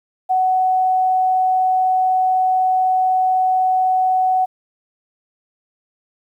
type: tone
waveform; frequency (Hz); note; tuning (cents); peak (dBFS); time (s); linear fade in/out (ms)
sine; 746; F#5; +14; -13; 0.29-4.46; 20
effects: 9-bit